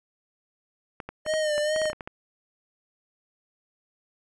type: clicks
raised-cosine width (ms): 0.5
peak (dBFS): -20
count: 12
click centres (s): 1.002 / 1.09 / 1.264 / 1.338 / 1.58 / 1.762 / 1.817 / 1.856 / 1.9 / 1.931 / 2.008 / 2.075
type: tone with vibrato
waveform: square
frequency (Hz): 610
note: D#5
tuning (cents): -34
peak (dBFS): -24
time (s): 1.25-1.93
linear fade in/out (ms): 50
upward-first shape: sine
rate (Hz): 2.3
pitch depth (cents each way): 48
effects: resampled to 22050 Hz